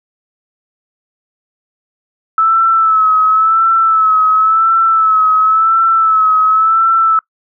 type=tone with vibrato; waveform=sine; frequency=1307 Hz; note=E6; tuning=15 cents flat; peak=-7 dBFS; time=2.38-7.19 s; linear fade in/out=2 ms; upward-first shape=sine; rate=0.94 Hz; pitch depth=43 cents each way; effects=noise-tail reverb RT60 0.1 s tail -23 dB re dry

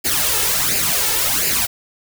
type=noise with flanger; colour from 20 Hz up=white; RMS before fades=-18 dBFS; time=0.04-1.67 s; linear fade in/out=20 ms; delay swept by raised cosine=0.42 to 2.32 ms; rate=1.4 Hz; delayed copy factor=+0.7; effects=none

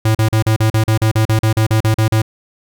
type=tone bursts; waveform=square; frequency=110 Hz; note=A2; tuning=in tune; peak=-11 dBFS; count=16; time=0.05-2.219 s; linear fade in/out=5 ms; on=99 ms; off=39 ms; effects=none

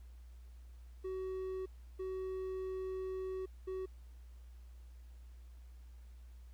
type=tone bursts at uneven times; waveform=triangle; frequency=376.3 Hz; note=F#4; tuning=29 cents sharp; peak=-36 dBFS; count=3; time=1.04-1.66 / 1.99-3.46 / 3.67-3.86 s; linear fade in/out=10 ms; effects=added 60 Hz sine -51 dBFS peak until 6.53 s + pink hiss -72 dBFS RMS until 6.53 s

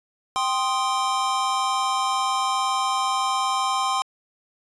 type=chord; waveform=square; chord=C minor; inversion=second; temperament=equal; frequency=784 / 1046.5 / 1244.5 Hz; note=G5 / C6 / Eb6; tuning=0 / 0 / 0 cents; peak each=-27 / -24 / -30 dBFS; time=0.36-4.02 s; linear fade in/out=0 ms; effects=resampled to 22050 Hz

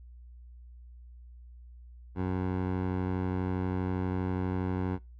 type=tone with low-pass filter; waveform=15% pulse; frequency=92.4 Hz; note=F#2; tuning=2 cents flat; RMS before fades=-31 dBFS; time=2.15-4.99 s; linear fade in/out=50 ms; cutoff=1400 Hz; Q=0.6; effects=noise-tail reverb RT60 0.3 s tail -26 dB re dry + added 60 Hz sine -47 dBFS peak until 5.19 s

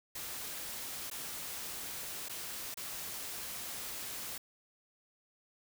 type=noise with dropouts; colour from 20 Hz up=white; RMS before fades=-42 dBFS; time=0.15-4.38 s; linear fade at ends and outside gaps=5 ms; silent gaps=1.101-1.112 / 2.286-2.294 / 2.743-2.771 s; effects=none

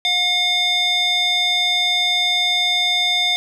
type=tone with band-pass filter; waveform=square; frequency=718 Hz; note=F5; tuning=48 cents sharp; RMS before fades=-18 dBFS; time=0.05-3.36 s; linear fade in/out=0 ms; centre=3200 Hz; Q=6.6; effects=none

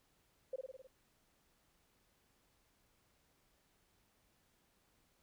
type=tone with echo; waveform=sine; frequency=523.3 Hz; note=C5; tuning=in tune; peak=-37 dBFS; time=0.53-0.56 s; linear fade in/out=5 ms; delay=52 ms; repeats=6; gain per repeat=-3 dB; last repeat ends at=0.872 s; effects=pink hiss -75 dBFS RMS until 5.22 s

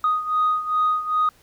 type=beating tone pair; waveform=sine; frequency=1244.5 / 1247 Hz; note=D#6 / D#6; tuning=0 / +3 cents; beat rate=2.5 Hz; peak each=-19 / -23 dBFS; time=0.04-1.29 s; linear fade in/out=2 ms; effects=tanh soft clip ceiling -13 dBFS + pink hiss -56 dBFS RMS until 1.42 s

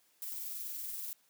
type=noise with amplitude modulation; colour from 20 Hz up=violet; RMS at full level=-40 dBFS; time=0.22-1.13 s; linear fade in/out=0 ms; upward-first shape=sine; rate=21 Hz; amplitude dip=25%; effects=white hiss -70 dBFS RMS until 1.29 s + high-pass 150 Hz 12 dB/octave

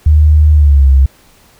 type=tone with pitch glide; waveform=sine; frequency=76 to 67.32 Hz; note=D#2 to C2; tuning=-40 to +50 cents; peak=-3 dBFS; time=0.06-1.06 s; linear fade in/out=5 ms; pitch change=-210 cents; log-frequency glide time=0.53-0.88 s; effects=pink hiss -46 dBFS RMS until 1.59 s

